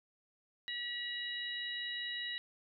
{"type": "harmonic tone", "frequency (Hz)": 965, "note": "B5", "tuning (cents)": -40, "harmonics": [2, 3, 4], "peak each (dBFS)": [-41, -44, -41], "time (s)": [0.68, 2.38], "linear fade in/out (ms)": 0, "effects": []}